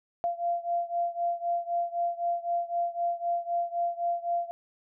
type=beating tone pair; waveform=sine; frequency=689 / 692.9 Hz; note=F5 / F5; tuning=-24 / -14 cents; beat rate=3.9 Hz; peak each=-29 / -31 dBFS; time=0.24-4.51 s; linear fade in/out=0 ms; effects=none